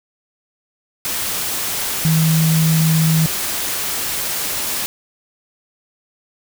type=tone in noise; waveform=sine; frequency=160 Hz; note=D#3; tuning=49 cents sharp; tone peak=-12 dBFS; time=2.05-3.26 s; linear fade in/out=0 ms; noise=white; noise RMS=-22 dBFS; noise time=1.05-4.86 s; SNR=+7 dB; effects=none